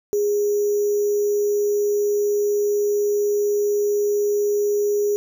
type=tone with sample-and-hold; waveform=sine; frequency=412.1 Hz; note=G#4; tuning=13 cents flat; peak=-17 dBFS; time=0.13-5.16 s; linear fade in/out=0 ms; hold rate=6300 Hz; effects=none